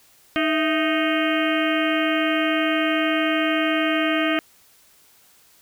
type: harmonic tone with a mistuned harmonic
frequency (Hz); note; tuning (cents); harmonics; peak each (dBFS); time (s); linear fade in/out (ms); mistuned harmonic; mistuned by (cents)
311.1; D#4; 0; 1 / 2 / 4 / 5 / 6 / 7 / 8 / 9 / 10; -22 / -25 / -28 / -29 / -30 / -30 / -31 / -32 / -32; 0.36-4.39; 0; 2; +95
effects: white hiss -55 dBFS RMS until 5.61 s